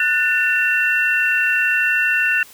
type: tone cluster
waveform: sine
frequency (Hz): 1476 / 1784 / 2717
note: F#6 / A6 / F7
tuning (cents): -5 / +23 / -48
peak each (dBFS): -19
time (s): 0-2.43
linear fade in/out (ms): 2
effects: white hiss -44 dBFS RMS until 2.53 s